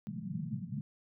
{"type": "band-pass noise", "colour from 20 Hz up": "white", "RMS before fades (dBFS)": -39, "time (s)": [0.07, 0.81], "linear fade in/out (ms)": 0, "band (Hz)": [110, 220], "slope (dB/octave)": 96, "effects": []}